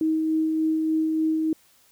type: tone with tremolo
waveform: sine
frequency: 316.5 Hz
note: D#4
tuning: 30 cents sharp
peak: -19 dBFS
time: 0.01-1.53 s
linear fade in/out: 2 ms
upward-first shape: sine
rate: 3.4 Hz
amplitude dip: 25%
effects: white hiss -59 dBFS RMS until 1.91 s